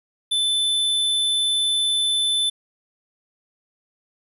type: tone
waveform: square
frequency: 3519 Hz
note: A7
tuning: in tune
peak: -19 dBFS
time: 0.31-2.5 s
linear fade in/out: 10 ms
effects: resampled to 32000 Hz + 9-bit